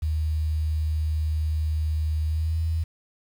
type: tone with pitch glide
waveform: sine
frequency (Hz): 77.78 to 81.27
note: D#2 to E2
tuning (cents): 0 to -24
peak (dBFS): -22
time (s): 0.02-2.84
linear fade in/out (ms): 10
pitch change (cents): +76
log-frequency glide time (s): 2.26-2.59
effects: 8-bit